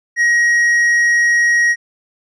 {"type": "tone with tanh clipping", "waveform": "triangle", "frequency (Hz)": 1892, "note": "A#6", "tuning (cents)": 25, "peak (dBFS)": -11, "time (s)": [0.16, 1.76], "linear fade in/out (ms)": 50, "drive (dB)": 9, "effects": []}